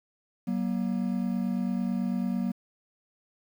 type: tone pair together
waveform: triangle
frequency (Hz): 188.66 / 237.7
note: F#3 / A#3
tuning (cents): +34 / +34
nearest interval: major third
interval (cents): 400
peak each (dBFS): -27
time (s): 0.47-2.52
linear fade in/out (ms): 10
effects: 9-bit